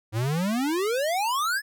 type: exponential sweep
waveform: square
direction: up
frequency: 103.83 to 1760 Hz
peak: -24 dBFS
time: 0.12-1.62 s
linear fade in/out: 50 ms
effects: none

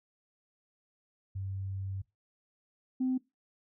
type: tone pair in turn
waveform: sine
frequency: 96.5 / 257.6 Hz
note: G2 / C4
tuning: -27 / -27 cents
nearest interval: octave + perfect fourth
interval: 1700 cents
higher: second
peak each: -34 / -26 dBFS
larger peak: second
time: 1.35-2.02 / 3-3.18 s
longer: first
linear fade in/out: 10 ms
effects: noise-tail reverb RT60 0.2 s tail -20 dB re dry + tanh soft clip ceiling -23 dBFS

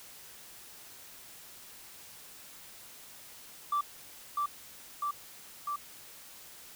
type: tone with echo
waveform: sine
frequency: 1168 Hz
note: D6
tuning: 10 cents flat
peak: -25 dBFS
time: 3.72-3.81 s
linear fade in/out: 5 ms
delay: 650 ms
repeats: 3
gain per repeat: -2 dB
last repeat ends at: 5.76 s
effects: tanh soft clip ceiling -24 dBFS + white hiss -51 dBFS RMS until 6.75 s

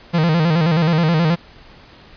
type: tone with vibrato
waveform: 45% pulse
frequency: 163.3 Hz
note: E3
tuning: 16 cents flat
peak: -13 dBFS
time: 0.13-1.36 s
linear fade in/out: 20 ms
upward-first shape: square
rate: 9.4 Hz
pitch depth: 88 cents each way
effects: pink hiss -44 dBFS RMS until 2.16 s + resampled to 11025 Hz

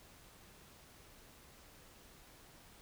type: silence
effects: pink hiss -60 dBFS RMS until 2.81 s

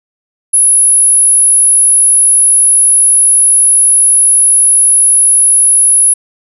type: tone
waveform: sine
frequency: 10548 Hz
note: E9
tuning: in tune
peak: -4 dBFS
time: 0.53-6.14 s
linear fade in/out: 10 ms
effects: none

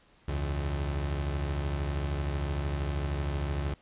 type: beating tone pair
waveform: 30% pulse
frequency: 70.9 / 83.9 Hz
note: C#2 / E2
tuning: +40 / +31 cents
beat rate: 13 Hz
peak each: -27 / -35 dBFS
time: 0.28-3.74 s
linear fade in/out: 5 ms
effects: pink hiss -62 dBFS RMS until 3.81 s + resampled to 8000 Hz

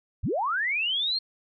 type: linear sweep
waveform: sine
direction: up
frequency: 38.89 to 4300 Hz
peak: -24 dBFS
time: 0.23-1.19 s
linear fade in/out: 10 ms
effects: none

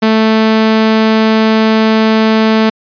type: tone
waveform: sawtooth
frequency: 220 Hz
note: A3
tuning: in tune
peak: -3 dBFS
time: 0.02-2.7 s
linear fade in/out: 10 ms
effects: resampled to 11025 Hz

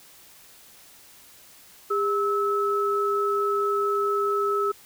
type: tone pair together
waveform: sine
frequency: 404.5 / 1300 Hz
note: G#4 / E6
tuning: -46 / -24 cents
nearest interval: octave + minor sixth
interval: 2022 cents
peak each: -24 dBFS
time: 1.9-4.72 s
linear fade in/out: 10 ms
effects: white hiss -51 dBFS RMS until 4.85 s

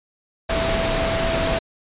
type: tone in noise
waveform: sine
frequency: 659.3 Hz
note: E5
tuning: in tune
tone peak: -23 dBFS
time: 0.49-1.59 s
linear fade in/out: 10 ms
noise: pink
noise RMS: -22 dBFS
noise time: 0.49-1.59 s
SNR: -4 dB
effects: resampled to 8000 Hz

